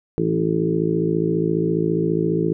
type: harmonic tone with a mistuned harmonic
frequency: 54.7 Hz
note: A1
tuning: 9 cents flat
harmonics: 2 / 3 / 4 / 5 / 6 / 7 / 8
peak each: -34 / -22 / -31 / -30 / -23 / -24 / -25 dBFS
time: 0.18-2.53 s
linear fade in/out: 0 ms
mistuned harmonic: 5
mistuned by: +19 cents
effects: none